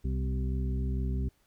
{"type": "harmonic tone with a mistuned harmonic", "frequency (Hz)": 64.5, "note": "C2", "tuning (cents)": -24, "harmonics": [1, 2, 3, 4, 6], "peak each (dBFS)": [-29, -35, -39, -41, -45], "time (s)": [0.04, 1.29], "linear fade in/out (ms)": 10, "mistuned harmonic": 3, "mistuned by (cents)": 18, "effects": ["pink hiss -70 dBFS RMS until 1.46 s"]}